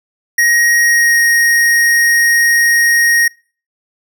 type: tone with pitch glide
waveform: square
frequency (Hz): 1884 to 1871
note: A#6 to A#6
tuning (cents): +18 to +6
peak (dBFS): -9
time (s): 0.38-3.28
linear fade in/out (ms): 5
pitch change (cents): -12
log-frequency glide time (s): 0.79-1.19
effects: noise-tail reverb RT60 0.4 s tail -25 dB re dry